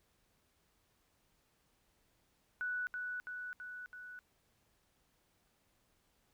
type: tone with echo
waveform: sine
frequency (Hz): 1480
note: F#6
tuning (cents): 0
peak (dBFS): -35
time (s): 2.61-2.87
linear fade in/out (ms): 0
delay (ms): 330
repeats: 4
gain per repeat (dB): -3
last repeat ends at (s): 4.19
effects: pink hiss -75 dBFS RMS until 6.33 s